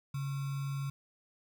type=tone with sample-and-hold; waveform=sine; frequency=138.59 Hz; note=C#3; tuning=in tune; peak=-33 dBFS; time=0.14-0.9 s; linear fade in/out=5 ms; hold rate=1225 Hz; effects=none